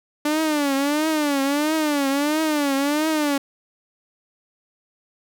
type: tone with vibrato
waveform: sawtooth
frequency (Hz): 293.7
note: D4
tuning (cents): 0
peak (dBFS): -15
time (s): 0.25-3.38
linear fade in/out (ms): 5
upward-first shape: triangle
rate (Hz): 1.5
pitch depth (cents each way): 150
effects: none